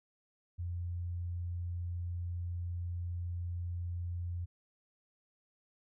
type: tone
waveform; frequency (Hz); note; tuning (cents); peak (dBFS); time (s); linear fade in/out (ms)
sine; 87.31; F2; 0; -35; 0.58-4.46; 20
effects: none